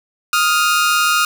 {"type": "tone pair together", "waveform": "sawtooth", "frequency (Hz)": [1246, 1402.5], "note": ["D#6", "F6"], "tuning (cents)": [2, 7], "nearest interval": "major second", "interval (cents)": 205, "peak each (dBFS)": -12, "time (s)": [0.33, 1.25], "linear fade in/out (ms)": 2, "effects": ["8-bit"]}